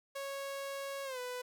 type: tone with pitch glide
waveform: sawtooth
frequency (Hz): 552 to 497.5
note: C#5 to B4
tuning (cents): -7 to +13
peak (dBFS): -35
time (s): 0.15-1.42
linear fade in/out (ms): 10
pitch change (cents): -180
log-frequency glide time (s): 1.04-1.19
effects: none